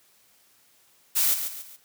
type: noise with echo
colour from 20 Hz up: blue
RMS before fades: -22 dBFS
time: 1.15-1.35 s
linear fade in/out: 20 ms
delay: 140 ms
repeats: 3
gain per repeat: -8 dB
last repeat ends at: 1.77 s
effects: white hiss -61 dBFS RMS until 1.84 s + high-pass 80 Hz 12 dB/octave